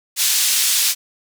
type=band-pass noise; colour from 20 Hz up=pink; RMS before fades=-17 dBFS; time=0.16-0.95 s; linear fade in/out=50 ms; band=3900 to 15000 Hz; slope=12 dB/octave; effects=none